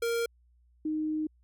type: tone pair in turn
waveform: square / sine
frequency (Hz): 465.7 / 309.5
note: A#4 / D#4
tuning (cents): -2 / -9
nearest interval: perfect fifth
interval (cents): 707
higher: first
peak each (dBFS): -28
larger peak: neither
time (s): 0.02-0.26 / 0.85-1.27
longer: second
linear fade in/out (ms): 5
effects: added 60 Hz sine -61 dBFS peak until 1.43 s